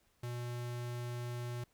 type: tone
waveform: square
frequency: 121.1 Hz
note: B2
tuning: 34 cents flat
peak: -39 dBFS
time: 0.23-1.64 s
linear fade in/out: 5 ms
effects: pink hiss -73 dBFS RMS until 1.73 s